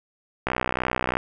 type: click train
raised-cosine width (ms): 0.5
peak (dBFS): -8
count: 45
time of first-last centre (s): 0.47-1.17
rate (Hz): 62.9
effects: none